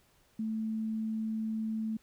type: tone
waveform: sine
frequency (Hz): 220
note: A3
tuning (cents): 0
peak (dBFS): -31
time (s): 0.39-1.97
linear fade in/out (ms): 5
effects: pink hiss -67 dBFS RMS until 2.02 s